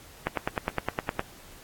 click train, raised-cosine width 0.5 ms, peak -10 dBFS, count 10, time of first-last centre 0.27-1.194 s, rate 9.74 Hz, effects pink hiss -50 dBFS RMS until 1.63 s + AAC 64 kbps

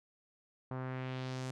sawtooth tone with low-pass filter sweep, 129.3 Hz, C3, 20 cents flat, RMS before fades -40 dBFS, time 0.71-1.51 s, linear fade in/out 2 ms, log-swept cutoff 1100 to 8300 Hz, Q 1.5, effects none

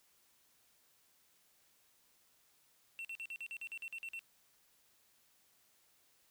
triangle tone bursts, 2705 Hz, E7, 44 cents sharp, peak -40 dBFS, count 12, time 2.99-4.192 s, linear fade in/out 0 ms, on 58 ms, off 46 ms, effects white hiss -71 dBFS RMS until 6.3 s

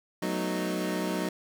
25% pulse chord, B dominant seventh, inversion second, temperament equal with one note detuned, 185 / 220 / 246.9 / 308.8 Hz, F#3 / A3 / B3 / D#4, 0 / 0 / 0 / -13 cents, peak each -28 / -34 / -34 / -29 dBFS, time 0.22-1.29 s, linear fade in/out 5 ms, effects none

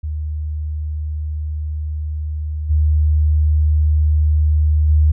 sine tone with level steps, 76.2 Hz, D#2, 36 cents flat, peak -20 / -11 / -9 dBFS, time 0.03-5.12 s, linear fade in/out 10 ms, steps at 2.69 / 4.88 s, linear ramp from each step 20 ms, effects none

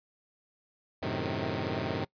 10% pulse chord, F# diminished seventh, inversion none, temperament equal with one note detuned, 92.5 / 109.43 / 130.81 / 155.56 Hz, F#2 / A2 / C3 / Eb3, 0 / -9 / 0 / 0 cents, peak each -28 dBFS, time 1.02-2.05 s, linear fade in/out 10 ms, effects noise-tail reverb RT60 0.1 s tail -22 dB re dry + resampled to 11025 Hz

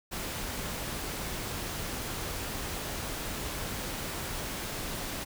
pink noise, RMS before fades -36 dBFS, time 0.11-5.25 s, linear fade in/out 20 ms, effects none

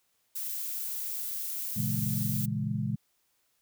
violet noise, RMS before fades -35 dBFS, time 0.35-2.46 s, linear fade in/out 10 ms
sine chord, A# half-diminished seventh, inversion none, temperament equal, 116.54 / 138.59 / 164.81 / 207.7 Hz, A#2 / C#3 / E3 / G#3, 0 / 0 / 0 / 0 cents, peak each -33 / -34 / -36 / -33 dBFS, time 1.76-2.96 s, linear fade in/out 10 ms
effects white hiss -73 dBFS RMS until 3.61 s

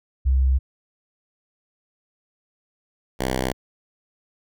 sine / 5% pulse tone pair in turn, 65.6 / 64.44 Hz, C2 / C2, +5 / -26 cents, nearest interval unison, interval 31 cents, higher first, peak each -15 / -11 dBFS, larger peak second, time 0.25-0.59 / 3.19-3.53 s, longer neither, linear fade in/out 20 ms, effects none

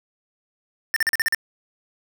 square tone bursts, 1800 Hz, A6, 39 cents sharp, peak -18 dBFS, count 7, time 0.94-1.347 s, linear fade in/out 0 ms, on 23 ms, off 41 ms, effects none

